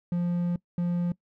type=tone pair in turn; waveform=triangle; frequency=174.61 / 174.61 Hz; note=F3 / F3; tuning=0 / 0 cents; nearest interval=unison; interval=0 cents; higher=neither; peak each=-22 dBFS; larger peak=neither; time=0.12-0.56 / 0.78-1.12 s; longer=first; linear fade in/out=2 ms; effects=noise-tail reverb RT60 0.1 s tail -21 dB re dry